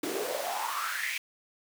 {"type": "noise with high-pass filter sweep", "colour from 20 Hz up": "pink", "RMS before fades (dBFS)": -33, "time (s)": [0.03, 1.18], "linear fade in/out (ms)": 5, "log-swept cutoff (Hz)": [310, 2400], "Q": 6.6, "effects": []}